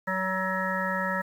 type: harmonic tone with a mistuned harmonic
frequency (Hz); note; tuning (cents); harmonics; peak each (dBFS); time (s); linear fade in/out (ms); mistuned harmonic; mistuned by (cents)
187.9; F#3; +27; 1 / 3 / 5 / 7 / 9 / 10; -33 / -33 / -33 / -33 / -33 / -33; 0.07-1.22; 10; 5; +19
effects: 9-bit